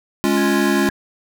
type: chord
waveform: square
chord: Db major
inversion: second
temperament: equal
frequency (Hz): 207.7 / 277.2 / 349.2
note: Ab3 / Db4 / F4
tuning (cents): 0 / 0 / 0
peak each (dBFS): -20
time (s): 0.24-0.89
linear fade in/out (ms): 0
type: tone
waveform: sine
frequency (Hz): 1661.2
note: G#6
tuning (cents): 0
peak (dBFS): -25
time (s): 0.37-0.9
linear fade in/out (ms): 2
effects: none